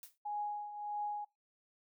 blue noise with exponential decay, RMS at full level -47 dBFS, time 0.03-0.18 s, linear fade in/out 1 ms, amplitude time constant 31 ms
sine tone with tremolo, 830.6 Hz, G#5, in tune, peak -34 dBFS, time 0.25-1.25 s, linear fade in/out 10 ms, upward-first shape triangle, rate 1.6 Hz, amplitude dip 70%
effects noise-tail reverb RT60 0.2 s tail -21 dB re dry

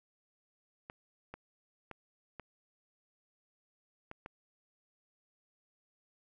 clicks, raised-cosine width 0.5 ms, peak -29 dBFS, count 6, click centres 0.899 / 1.34 / 1.913 / 2.397 / 4.114 / 4.261 s, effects none

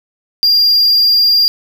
triangle tone, 4793 Hz, D8, 34 cents sharp, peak -6 dBFS, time 0.43-1.48 s, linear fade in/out 0 ms, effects none

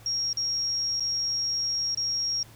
sine tone with dropouts, 5588 Hz, F8, in tune, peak -25 dBFS, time 0.06-2.43 s, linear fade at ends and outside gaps 2 ms, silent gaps 0.33-0.371 / 0.998-1.005 / 1.948-1.973 s, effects added 112 Hz sine -51 dBFS peak until 2.55 s + pink hiss -53 dBFS RMS until 2.55 s

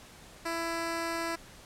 10% pulse tone, 332.9 Hz, E4, 17 cents sharp, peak -23 dBFS, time 0.45-1.36 s, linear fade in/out 10 ms, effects pink hiss -52 dBFS RMS until 1.65 s + low-pass 11000 Hz 12 dB/octave

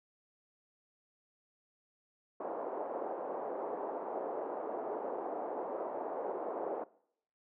pink band-pass noise, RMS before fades -39 dBFS, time 2.4-6.84 s, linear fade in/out 5 ms, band 380 to 870 Hz, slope 24 dB/octave, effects noise-tail reverb RT60 0.7 s tail -22 dB re dry

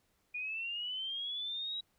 sine linear sweep, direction up, 2434 to 3870 Hz, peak -36 dBFS, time 0.34-1.81 s, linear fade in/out 10 ms, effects pink hiss -75 dBFS RMS until 1.98 s

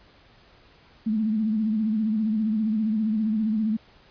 sine tone with vibrato, 217.1 Hz, A3, 23 cents flat, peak -21 dBFS, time 1.06-3.77 s, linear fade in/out 10 ms, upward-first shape sine, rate 15 Hz, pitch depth 65 cents each way, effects pink hiss -55 dBFS RMS until 4.1 s + resampled to 11025 Hz

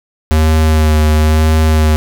square tone with vibrato, 77.78 Hz, D#2, in tune, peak -8 dBFS, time 0.31-1.96 s, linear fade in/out 0 ms, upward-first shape sine, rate 1 Hz, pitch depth 22 cents each way, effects none

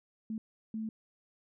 sine tone bursts at uneven times, 220 Hz, A3, in tune, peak -34 dBFS, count 2, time 0.3-0.38 / 0.74-0.89 s, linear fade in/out 2 ms, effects none

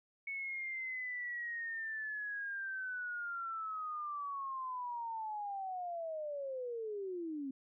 sine linear sweep, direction down, 2217 to 261.6 Hz, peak -38 dBFS, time 0.27-7.51 s, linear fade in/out 5 ms, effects none

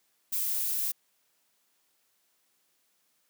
violet noise, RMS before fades -30 dBFS, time 0.32-0.92 s, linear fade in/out 10 ms, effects white hiss -72 dBFS RMS until 3.29 s + high-pass 150 Hz 12 dB/octave

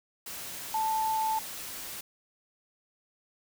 sine tone in noise, 880 Hz, A5, in tune, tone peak -26 dBFS, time 0.74-1.39 s, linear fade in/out 5 ms, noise white, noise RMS -40 dBFS, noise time 0.26-2.01 s, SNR +11 dB, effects none

